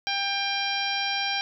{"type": "harmonic tone", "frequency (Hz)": 795, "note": "G5", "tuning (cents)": 24, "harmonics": [1, 2, 3, 4, 5, 6, 7], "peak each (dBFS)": [-31, -33, -31, -32, -34, -36, -34], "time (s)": [0.07, 1.41], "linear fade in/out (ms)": 0, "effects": []}